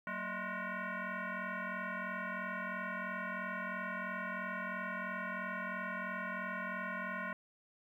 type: tone with frequency modulation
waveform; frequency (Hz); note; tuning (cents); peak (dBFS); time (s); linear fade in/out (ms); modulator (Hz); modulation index
sine; 187.5; F#3; +23; -37; 0.07-7.33; 2; 418; 4.5
effects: 12-bit